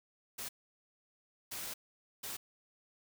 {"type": "noise bursts at uneven times", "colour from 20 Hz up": "white", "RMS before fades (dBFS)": -42, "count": 3, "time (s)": [[0.38, 0.49], [1.51, 1.74], [2.23, 2.37]], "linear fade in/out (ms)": 10, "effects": []}